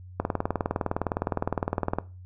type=click train; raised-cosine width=1 ms; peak=-11 dBFS; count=36; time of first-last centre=0.2-1.986 s; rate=19.6 Hz; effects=noise-tail reverb RT60 0.3 s tail -18 dB re dry + added 91 Hz sine -42 dBFS peak until 2.25 s